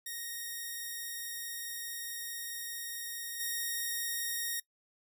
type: tone with level steps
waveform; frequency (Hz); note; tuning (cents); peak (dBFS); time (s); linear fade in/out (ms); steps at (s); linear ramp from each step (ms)
5% pulse; 1864.7; A#6; 0; -28 / -23; 0.06-4.6; 5; 3.39; 20
effects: noise-tail reverb RT60 0.1 s tail -22 dB re dry